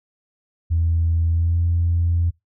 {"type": "tone with pitch glide", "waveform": "sine", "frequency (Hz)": [82.9, 85.23], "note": ["E2", "F2"], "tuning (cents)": [10, -42], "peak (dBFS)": -15, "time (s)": [0.7, 2.31], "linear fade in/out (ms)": 20, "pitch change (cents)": 48, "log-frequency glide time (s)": [1.3, 1.6], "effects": ["noise-tail reverb RT60 0.2 s tail -25 dB re dry", "tanh soft clip ceiling -11 dBFS"]}